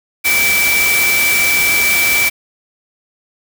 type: tone in noise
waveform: sine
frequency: 2317 Hz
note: D7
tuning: 24 cents flat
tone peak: -12 dBFS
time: 0.24-2.3 s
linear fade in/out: 20 ms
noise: white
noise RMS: -17 dBFS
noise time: 0.24-2.3 s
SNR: +2 dB
effects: none